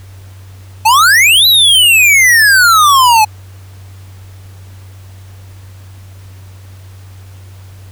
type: exponential two-way sweep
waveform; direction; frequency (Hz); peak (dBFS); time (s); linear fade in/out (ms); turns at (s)
square; up then down; 840 to 4032 to 840; -5; 0.85-3.25; 10; 1.47
effects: added 95 Hz sine -31 dBFS peak until 7.91 s + pink hiss -44 dBFS RMS until 7.91 s

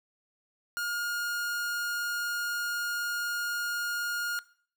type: tone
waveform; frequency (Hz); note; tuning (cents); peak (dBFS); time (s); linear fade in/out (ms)
45% pulse; 1423; F6; +32; -30; 0.77-4.39; 0
effects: noise-tail reverb RT60 0.5 s tail -20 dB re dry

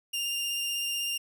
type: tone with vibrato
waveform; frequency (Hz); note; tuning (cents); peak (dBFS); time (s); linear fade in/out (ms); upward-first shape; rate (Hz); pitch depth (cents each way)
sawtooth; 2800; F7; +4; -26; 0.13-1.18; 10; square; 16; 10
effects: none

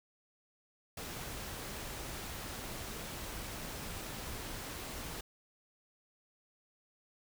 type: noise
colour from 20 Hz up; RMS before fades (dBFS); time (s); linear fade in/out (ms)
pink; -43; 0.97-5.21; 5
effects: none

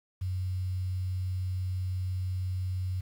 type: tone with quantisation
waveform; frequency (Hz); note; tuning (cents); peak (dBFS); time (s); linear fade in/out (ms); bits
sine; 92.6; F#2; +2; -29; 0.21-3.01; 10; 9
effects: none

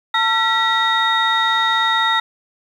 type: tone cluster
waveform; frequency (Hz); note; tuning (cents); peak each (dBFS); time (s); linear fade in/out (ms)
sine; 896 / 1352 / 1929 / 3720; A5 / E6 / B6 / A#7; +31 / +43 / -41 / -4; -19; 0.14-2.2; 5
effects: tanh soft clip ceiling -6 dBFS + 8-bit

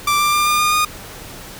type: tone with pitch steps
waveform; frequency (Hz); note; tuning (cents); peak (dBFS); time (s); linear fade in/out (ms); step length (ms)
sawtooth; 1174.7 / 1184.9 / 1195.2 / 1205.6 / 1216.1 / 1226.7; D6 / D6 / D6 / D6 / D#6 / D#6; 0 / +15 / +30 / +45 / -40 / -25; -10; 0.07-0.85; 5; 130
effects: pink hiss -35 dBFS RMS until 1.59 s

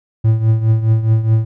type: tone with tremolo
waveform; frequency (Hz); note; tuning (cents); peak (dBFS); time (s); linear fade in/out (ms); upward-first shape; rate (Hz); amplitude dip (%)
triangle; 111.2; A2; +19; -5; 0.24-1.45; 10; triangle; 4.8; 75
effects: none

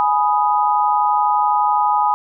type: chord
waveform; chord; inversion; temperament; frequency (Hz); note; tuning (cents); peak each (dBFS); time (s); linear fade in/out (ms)
sine; G# minor; none; equal with one note detuned; 835.9 / 987.8 / 1244.5; G#5 / B5 / D#6; +11 / 0 / 0; -16 / -18 / -20; 0-2.14; 0
effects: none

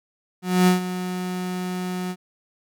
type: tone with ADSR envelope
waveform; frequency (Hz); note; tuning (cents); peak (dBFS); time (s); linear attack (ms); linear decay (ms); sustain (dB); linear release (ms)
35% pulse; 182.1; F#3; -27; -11; 0.42-2.16; 250; 130; -13; 56
effects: none

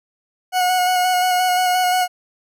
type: tone with vibrato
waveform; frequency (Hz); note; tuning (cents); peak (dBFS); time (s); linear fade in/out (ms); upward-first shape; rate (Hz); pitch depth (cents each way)
40% pulse; 730; F#5; -24; -14; 0.52-2.08; 50; square; 5.7; 15
effects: none

